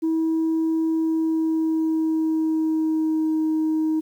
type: tone with pitch glide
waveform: sine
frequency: 322.6 to 314.5 Hz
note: E4 to D#4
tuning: -37 to +19 cents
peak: -17 dBFS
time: 0.02-4.01 s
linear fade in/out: 20 ms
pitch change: -44 cents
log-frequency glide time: 0.88-3.46 s
effects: tanh soft clip ceiling -17 dBFS + 9-bit